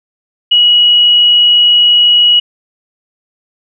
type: tone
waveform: sine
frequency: 2913 Hz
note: F#7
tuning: 28 cents flat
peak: -4 dBFS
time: 0.51-2.4 s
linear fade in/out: 10 ms
effects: none